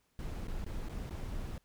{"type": "noise with dropouts", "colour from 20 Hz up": "brown", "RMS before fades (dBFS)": -39, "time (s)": [0.19, 1.58], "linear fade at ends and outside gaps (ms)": 1, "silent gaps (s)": [[0.472, 0.482], [0.645, 0.664], [0.887, 0.894], [1.096, 1.107]], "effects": ["pink hiss -75 dBFS RMS until 1.64 s"]}